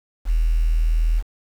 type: tone with quantisation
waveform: sine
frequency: 40.42 Hz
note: E1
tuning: 33 cents flat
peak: -15 dBFS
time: 0.25-1.23 s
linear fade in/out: 50 ms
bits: 7
effects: none